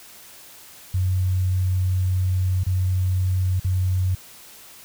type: tone with dropouts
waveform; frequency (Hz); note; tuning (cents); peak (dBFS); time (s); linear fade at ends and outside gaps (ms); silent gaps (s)
sine; 92.5; F#2; 0; -18; 0.94-4.15; 5; 2.636-2.665 / 3.598-3.645
effects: white hiss -45 dBFS RMS until 4.84 s